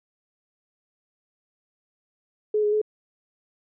sine tone with pitch steps, 424.7 / 417.4 / 426.7 Hz, G#4 / G#4 / G#4, +39 / +9 / +47 cents, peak -19 dBFS, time 2.54-2.816 s, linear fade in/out 5 ms, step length 92 ms, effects none

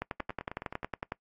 two click trains, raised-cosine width 0.5 ms, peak -18 / -23 dBFS, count 13 / 7, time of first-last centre 0.02-1.121 / 0.2-0.831 s, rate 10.9 / 9.51 Hz, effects noise-tail reverb RT60 0.1 s tail -22 dB re dry + AAC 48 kbps

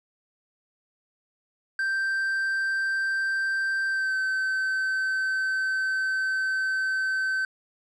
triangle tone with pitch glide, 1568 to 1538.4 Hz, G6 to G6, 0 to -33 cents, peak -22 dBFS, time 1.79-7.45 s, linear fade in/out 2 ms, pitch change -33 cents, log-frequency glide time 3.88-4.16 s, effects resampled to 24000 Hz

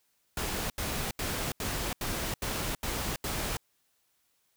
pink noise bursts, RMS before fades -33 dBFS, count 8, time 0.37-3.57 s, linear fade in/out 2 ms, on 330 ms, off 80 ms, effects white hiss -73 dBFS RMS until 4.56 s

